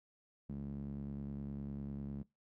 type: tone with band-pass filter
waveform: sawtooth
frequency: 69.9 Hz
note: C#2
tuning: 15 cents sharp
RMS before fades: -43 dBFS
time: 0.49-2.23 s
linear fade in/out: 5 ms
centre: 190 Hz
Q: 3.2
effects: noise-tail reverb RT60 0.2 s tail -21 dB re dry